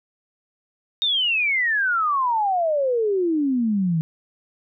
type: exponential sweep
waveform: sine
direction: down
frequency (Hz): 3729 to 155.56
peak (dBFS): -18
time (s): 1.02-4.01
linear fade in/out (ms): 0
effects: none